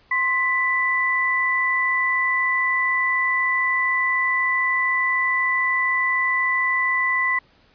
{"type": "tone pair together", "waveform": "sine", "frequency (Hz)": [1051, 1984], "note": ["C6", "B6"], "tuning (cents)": [7, 7], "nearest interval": "major seventh", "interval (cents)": 1100, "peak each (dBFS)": [-24, -19], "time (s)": [0.11, 7.39], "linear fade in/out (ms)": 5, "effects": ["pink hiss -57 dBFS RMS until 7.74 s", "resampled to 11025 Hz"]}